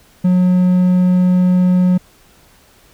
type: tone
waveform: triangle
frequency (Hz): 181.5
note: F#3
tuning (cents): -33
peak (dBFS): -7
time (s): 0.24-1.98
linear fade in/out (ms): 10
effects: pink hiss -49 dBFS RMS until 2.93 s